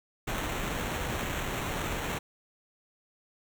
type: noise with sample-and-hold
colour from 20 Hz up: pink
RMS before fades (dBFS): -33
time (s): 0.27-2.19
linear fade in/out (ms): 10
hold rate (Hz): 4900
effects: none